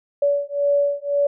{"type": "beating tone pair", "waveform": "sine", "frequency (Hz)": [570, 571.9], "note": ["C#5", "D5"], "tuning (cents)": [48, -46], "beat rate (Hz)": 1.9, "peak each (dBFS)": -20, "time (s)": [0.22, 1.27], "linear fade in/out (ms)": 5, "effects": []}